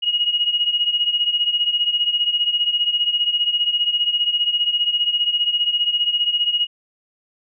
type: beating tone pair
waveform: sine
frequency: 2884 / 2899 Hz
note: F#7 / F#7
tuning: -45 / -36 cents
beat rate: 15 Hz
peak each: -18 / -22 dBFS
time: 0.02-6.67 s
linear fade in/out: 20 ms
effects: none